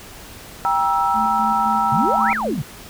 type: chord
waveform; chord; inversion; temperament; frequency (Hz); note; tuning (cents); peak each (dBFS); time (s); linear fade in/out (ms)
sine; E diminished; first; just; 791.1 / 949.3 / 1318.5; G5 / Bb5 / E6; +16 / +31 / 0; -20; 0.65-2.33; 0
type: tone with tremolo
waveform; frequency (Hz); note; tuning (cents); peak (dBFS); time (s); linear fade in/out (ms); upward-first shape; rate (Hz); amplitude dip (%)
sine; 218.7; A3; -10; -24; 1.13-2.63; 50; square; 3.8; 45
type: exponential two-way sweep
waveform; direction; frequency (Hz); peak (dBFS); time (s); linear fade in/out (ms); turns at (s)
sine; up then down; 120 to 2460 to 120; -20; 1.92-2.62; 5; 2.32
effects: pink hiss -39 dBFS RMS until 2.89 s